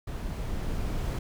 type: noise with level ramp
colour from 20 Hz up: brown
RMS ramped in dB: -34 to -29 dBFS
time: 0.07-1.19 s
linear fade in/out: 5 ms
effects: none